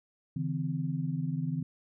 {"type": "tone cluster", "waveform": "sine", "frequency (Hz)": [141, 161.4, 256.4], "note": ["C#3", "E3", "C4"], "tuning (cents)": [30, -36, -35], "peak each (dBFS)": [-34, -32, -37], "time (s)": [0.36, 1.63], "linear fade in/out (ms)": 5, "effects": []}